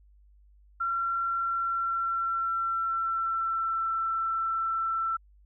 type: tone with pitch glide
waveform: sine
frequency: 1364 to 1337.5 Hz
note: F6 to E6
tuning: -41 to +25 cents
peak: -26 dBFS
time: 0.8-5.17 s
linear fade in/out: 10 ms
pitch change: -34 cents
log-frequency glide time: 1.29-3.89 s
effects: added 50 Hz sine -55 dBFS peak until 5.45 s